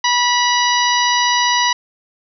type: harmonic tone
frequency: 975 Hz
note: B5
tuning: 23 cents flat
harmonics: 1 / 2 / 3 / 4 / 5 / 6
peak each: -16 / -19 / -21 / -22 / -23 / -24 dBFS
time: 0.04-1.73 s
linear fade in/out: 5 ms
effects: none